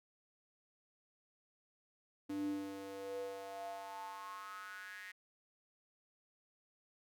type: tone with high-pass filter sweep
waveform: square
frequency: 98 Hz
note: G2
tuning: in tune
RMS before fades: -45 dBFS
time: 2.29-5.12 s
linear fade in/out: 10 ms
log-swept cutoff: 260 to 1900 Hz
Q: 7.1
effects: none